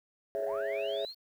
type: chord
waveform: sine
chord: C# minor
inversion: second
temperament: equal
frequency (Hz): 415.3 / 554.4 / 659.3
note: G#4 / C#5 / E5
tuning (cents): 0 / 0 / 0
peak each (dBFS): -35 / -34 / -33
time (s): 0.35-1.05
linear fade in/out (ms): 0
type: linear sweep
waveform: sine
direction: up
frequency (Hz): 233.1 to 4435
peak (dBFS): -39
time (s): 0.38-1.15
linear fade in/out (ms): 50
effects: tanh soft clip ceiling -25 dBFS + 10-bit